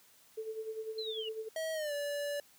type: tone with tremolo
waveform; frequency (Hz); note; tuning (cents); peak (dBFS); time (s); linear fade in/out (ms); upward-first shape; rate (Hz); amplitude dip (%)
sine; 440; A4; 0; -35; 0.37-1.49; 10; sine; 10; 65
type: linear sweep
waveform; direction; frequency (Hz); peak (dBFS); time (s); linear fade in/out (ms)
sine; down; 4186 to 2794; -39; 0.98-1.29; 5
type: tone with pitch glide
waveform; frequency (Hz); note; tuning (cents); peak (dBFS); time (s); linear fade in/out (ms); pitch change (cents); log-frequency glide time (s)
square; 641 to 577.7; E5 to D5; -49 to -29; -35; 1.56-2.4; 2; -180; 1.73-1.93
effects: white hiss -63 dBFS RMS until 2.58 s + high-pass 60 Hz 12 dB/octave